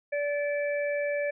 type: harmonic tone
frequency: 579 Hz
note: D5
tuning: 25 cents flat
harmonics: 1 / 3 / 4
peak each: -27 / -36 / -37 dBFS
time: 0.12-1.31 s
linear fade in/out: 10 ms
effects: none